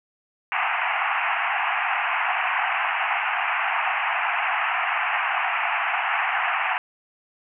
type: band-pass noise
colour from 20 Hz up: pink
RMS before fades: -24 dBFS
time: 0.52-6.78 s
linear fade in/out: 0 ms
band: 700 to 2800 Hz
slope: 96 dB/octave
effects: none